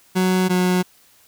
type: tone pair in turn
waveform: 30% pulse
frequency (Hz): 185 / 181.82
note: F#3 / F#3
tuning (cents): 0 / -30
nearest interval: unison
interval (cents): 30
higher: first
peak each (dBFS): -13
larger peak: neither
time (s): 0.15-0.49 / 0.49-0.83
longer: neither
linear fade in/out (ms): 20
effects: white hiss -54 dBFS RMS until 1.27 s